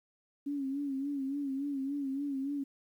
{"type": "tone with vibrato", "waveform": "sine", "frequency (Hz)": 277.2, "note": "C#4", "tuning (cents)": 0, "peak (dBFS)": -32, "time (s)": [0.46, 2.64], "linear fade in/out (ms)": 10, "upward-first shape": "sine", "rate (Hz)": 3.5, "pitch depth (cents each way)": 69, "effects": ["11-bit"]}